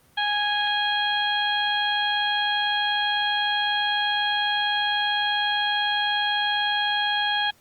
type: harmonic tone with a mistuned harmonic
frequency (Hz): 828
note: G#5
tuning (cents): -5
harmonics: 1 / 2 / 3 / 4 / 5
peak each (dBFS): -26 / -26 / -34 / -25 / -38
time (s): 0.17-7.51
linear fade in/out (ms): 10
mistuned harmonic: 4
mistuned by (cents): -21
effects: pink hiss -58 dBFS RMS until 7.6 s + Opus 24 kbps